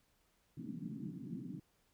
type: band-pass noise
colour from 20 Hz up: pink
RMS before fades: -45 dBFS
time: 0.57-1.6 s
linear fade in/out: 5 ms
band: 140 to 300 Hz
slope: 48 dB/octave
effects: pink hiss -75 dBFS RMS until 1.93 s